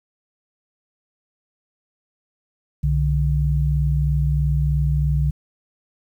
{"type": "tone pair together", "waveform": "sine", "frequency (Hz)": [63.73, 146.83], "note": ["C2", "D3"], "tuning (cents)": [-45, 0], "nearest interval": "octave + major second", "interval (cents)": 1445, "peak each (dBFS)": -19, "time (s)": [2.83, 5.31], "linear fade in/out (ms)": 10, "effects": ["9-bit"]}